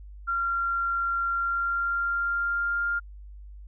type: tone with pitch glide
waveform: sine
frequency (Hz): 1379 to 1401.5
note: F6 to F6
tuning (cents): -22 to +6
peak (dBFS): -24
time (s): 0.27-3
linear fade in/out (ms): 20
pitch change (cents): +28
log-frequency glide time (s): 1.29-2.89
effects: added 50 Hz sine -41 dBFS peak until 3.67 s